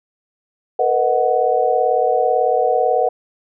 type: chord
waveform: sine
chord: B major seventh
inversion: third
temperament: equal with one note detuned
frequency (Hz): 455.8 / 493.9 / 622.3 / 740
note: A#4 / B4 / D#5 / F#5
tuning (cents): -39 / 0 / 0 / 0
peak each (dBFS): -21 / -18 / -21 / -17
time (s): 0.79-3.09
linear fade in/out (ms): 5
effects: none